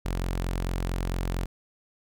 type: tone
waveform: sawtooth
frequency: 44.43 Hz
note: F1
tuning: 31 cents sharp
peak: -23 dBFS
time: 0.05-1.46 s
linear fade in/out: 10 ms
effects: none